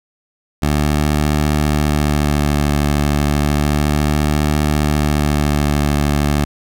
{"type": "tone with vibrato", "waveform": "15% pulse", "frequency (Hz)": 73.9, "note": "D2", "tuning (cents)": 11, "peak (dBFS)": -7, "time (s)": [0.62, 6.45], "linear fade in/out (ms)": 10, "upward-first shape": "sine", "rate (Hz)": 0.32, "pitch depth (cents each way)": 23, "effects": []}